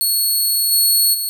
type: tone with level steps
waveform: 10% pulse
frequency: 4357 Hz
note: C#8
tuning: 31 cents flat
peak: -8 / -5 / -13 dBFS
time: 0.01-1.29 s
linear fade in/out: 0 ms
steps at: 0.71 / 1.13 s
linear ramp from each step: 20 ms
effects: none